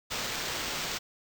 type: noise with sample-and-hold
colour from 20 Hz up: blue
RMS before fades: -34 dBFS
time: 0.1-0.99 s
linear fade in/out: 20 ms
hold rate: 11025 Hz
effects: none